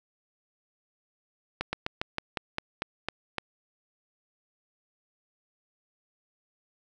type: slowing click train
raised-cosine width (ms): 0.3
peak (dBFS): -13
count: 10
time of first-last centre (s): 1.61-3.383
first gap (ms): 120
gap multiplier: 1.12
effects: none